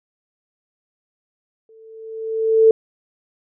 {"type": "tone with exponential growth", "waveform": "sine", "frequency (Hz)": 444.5, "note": "A4", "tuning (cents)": 18, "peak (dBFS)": -6, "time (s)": [1.69, 2.71], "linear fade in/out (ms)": 2, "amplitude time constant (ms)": 220, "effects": []}